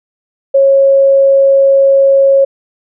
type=tone; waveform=sine; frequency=547 Hz; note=C#5; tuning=23 cents flat; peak=-4 dBFS; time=0.54-2.45 s; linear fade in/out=10 ms; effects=none